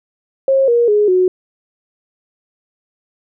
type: tone with pitch steps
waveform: sine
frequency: 538 / 473.8 / 417.3 / 367.5 Hz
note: C5 / A#4 / G#4 / F#4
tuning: +48 / +28 / +8 / -12 cents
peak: -9 dBFS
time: 0.48-1.28 s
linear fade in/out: 2 ms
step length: 200 ms
effects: none